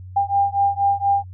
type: beating tone pair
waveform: sine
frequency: 797 / 801.2 Hz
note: G5 / G5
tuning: +28 / +38 cents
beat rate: 4.2 Hz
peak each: -19 dBFS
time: 0.16-1.24 s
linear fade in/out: 10 ms
effects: added 92 Hz sine -34 dBFS peak until 1.33 s